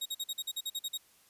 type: tone bursts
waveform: sawtooth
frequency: 3773 Hz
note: A#7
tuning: 20 cents sharp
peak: -30 dBFS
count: 11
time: 0.01-0.977 s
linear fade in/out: 10 ms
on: 47 ms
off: 45 ms
effects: white hiss -64 dBFS RMS until 1.29 s + resampled to 32000 Hz